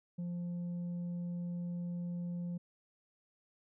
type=tone with tanh clipping; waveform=sine; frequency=174.61 Hz; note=F3; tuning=in tune; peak=-37 dBFS; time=0.18-2.58 s; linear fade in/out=10 ms; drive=3 dB; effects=none